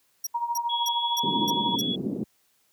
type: tone bursts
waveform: sawtooth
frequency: 5680 Hz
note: F8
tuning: 28 cents sharp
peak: -25 dBFS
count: 6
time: 0.24-1.814 s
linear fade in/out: 5 ms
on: 29 ms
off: 280 ms
type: tone with tremolo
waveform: sine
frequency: 944 Hz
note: A#5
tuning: 22 cents sharp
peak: -22 dBFS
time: 0.34-1.76 s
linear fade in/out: 10 ms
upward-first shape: triangle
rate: 13 Hz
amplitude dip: 80%
type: tone with pitch glide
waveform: sine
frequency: 3340 to 3373 Hz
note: G#7 to G#7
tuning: +9 to +26 cents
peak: -27 dBFS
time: 0.69-1.96 s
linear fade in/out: 10 ms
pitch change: +17 cents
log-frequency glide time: 0.83-1.22 s
type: band-pass noise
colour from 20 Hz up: pink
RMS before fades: -30 dBFS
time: 1.23-2.24 s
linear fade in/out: 5 ms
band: 180 to 360 Hz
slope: 24 dB/octave
effects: white hiss -67 dBFS RMS until 2.72 s + high-pass 60 Hz 12 dB/octave